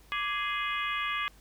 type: harmonic tone with a mistuned harmonic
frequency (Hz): 416.4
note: G#4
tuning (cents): +5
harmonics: 3 / 4 / 5 / 6 / 7 / 8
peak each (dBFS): -33 / -37 / -35 / -37 / -40 / -41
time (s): 0.12-1.28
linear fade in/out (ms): 0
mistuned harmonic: 3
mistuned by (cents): -110
effects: added 50 Hz sine -56 dBFS peak until 1.4 s + pink hiss -60 dBFS RMS until 1.4 s